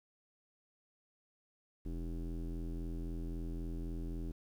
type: tone with low-pass filter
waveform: square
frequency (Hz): 41.89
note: E1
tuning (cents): +29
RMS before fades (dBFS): -40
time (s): 1.85-4.32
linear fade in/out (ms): 10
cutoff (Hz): 320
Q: 2.9
effects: 11-bit